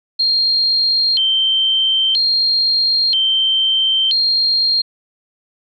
sine tone with vibrato, 3627 Hz, A#7, 48 cents flat, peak -12 dBFS, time 0.19-4.82 s, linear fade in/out 10 ms, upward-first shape square, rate 0.51 Hz, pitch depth 260 cents each way, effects none

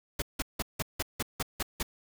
pink noise bursts, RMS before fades -31 dBFS, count 9, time 0.19-1.829 s, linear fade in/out 5 ms, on 31 ms, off 170 ms, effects none

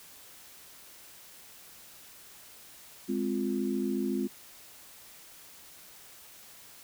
sine chord, F minor, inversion first, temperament equal, 207.7 / 261.6 / 349.2 Hz, Ab3 / C4 / F4, 0 / 0 / 0 cents, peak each -32 / -32 / -33 dBFS, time 3.08-4.28 s, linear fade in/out 20 ms, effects white hiss -52 dBFS RMS until 6.83 s

